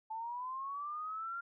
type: linear sweep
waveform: sine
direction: up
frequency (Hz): 871 to 1396.9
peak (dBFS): -38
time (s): 0.1-1.41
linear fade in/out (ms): 10
effects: none